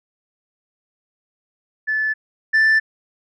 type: tone pair in turn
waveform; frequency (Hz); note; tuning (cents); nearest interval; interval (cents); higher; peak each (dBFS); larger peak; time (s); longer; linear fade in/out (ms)
sine; 1740 / 1764.3; A6 / A6; -20 / +4; unison; 24; second; -17 / -9; second; 1.87-2.14 / 2.53-2.8; neither; 20
effects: tanh soft clip ceiling -11 dBFS